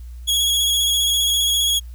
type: tone with vibrato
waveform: sawtooth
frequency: 3325 Hz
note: G#7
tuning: 1 cent sharp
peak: -13 dBFS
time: 0.27-1.8 s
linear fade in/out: 20 ms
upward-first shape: square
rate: 15 Hz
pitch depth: 18 cents each way
effects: added 60 Hz sine -32 dBFS peak until 1.94 s + white hiss -57 dBFS RMS until 1.94 s